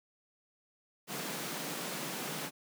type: high-pass noise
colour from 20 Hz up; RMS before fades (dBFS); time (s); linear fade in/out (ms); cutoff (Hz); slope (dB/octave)
pink; -39; 1.07-2.51; 50; 140; 96
effects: none